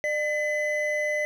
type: tone pair together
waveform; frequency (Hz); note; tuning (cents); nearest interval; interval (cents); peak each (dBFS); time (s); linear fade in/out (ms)
triangle; 600 / 2018; D5 / B6; +37 / +37; octave + major sixth; 2100; -25; 0.04-1.25; 0
effects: none